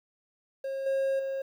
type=tone with level steps; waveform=triangle; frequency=540 Hz; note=C#5; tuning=45 cents flat; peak=-29 / -23 / -28 dBFS; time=0.64-1.42 s; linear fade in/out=5 ms; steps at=0.86 / 1.19 s; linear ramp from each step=5 ms; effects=10-bit